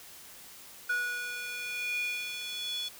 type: tone with high-pass filter sweep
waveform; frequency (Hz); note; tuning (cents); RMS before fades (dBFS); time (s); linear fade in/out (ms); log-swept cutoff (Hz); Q
square; 487.2; B4; -24; -35; 0.89-2.89; 10; 1500 to 3600; 7.4
effects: white hiss -50 dBFS RMS until 2.99 s